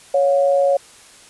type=tone pair together; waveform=sine; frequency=556 / 714 Hz; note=C#5 / F5; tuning=+5 / +38 cents; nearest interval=major third; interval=433 cents; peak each=-13 / -21 dBFS; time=0.14-0.77 s; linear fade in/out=5 ms; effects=white hiss -45 dBFS RMS until 1.29 s + resampled to 24000 Hz